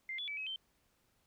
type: tone with pitch steps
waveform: sine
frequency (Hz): 2093 / 3430 / 2302 / 2552 / 3110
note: C7 / A7 / D7 / D#7 / G7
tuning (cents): 0 / -45 / -35 / +43 / -14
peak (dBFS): -38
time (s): 0.09-0.56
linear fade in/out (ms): 2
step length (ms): 94
effects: pink hiss -75 dBFS RMS until 1.26 s